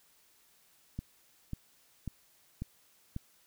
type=click train; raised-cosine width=5 ms; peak=-24 dBFS; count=5; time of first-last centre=0.99-3.164 s; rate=1.84 Hz; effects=white hiss -66 dBFS RMS until 3.46 s